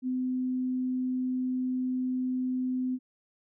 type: tone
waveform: sine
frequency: 255 Hz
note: C4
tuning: 44 cents flat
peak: -27 dBFS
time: 0.02-2.99 s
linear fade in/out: 50 ms
effects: none